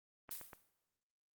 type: clicks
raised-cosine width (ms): 0.5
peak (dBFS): -35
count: 3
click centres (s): 0.292 / 0.413 / 0.532
type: noise with exponential decay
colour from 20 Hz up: blue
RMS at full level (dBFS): -42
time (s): 0.31-0.69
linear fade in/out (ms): 1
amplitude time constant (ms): 81
effects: noise-tail reverb RT60 1.0 s tail -17 dB re dry + Opus 32 kbps